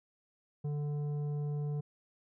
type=tone with tanh clipping; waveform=sine; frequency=146.83 Hz; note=D3; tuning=in tune; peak=-34 dBFS; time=0.64-1.81 s; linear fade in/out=10 ms; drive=9 dB; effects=none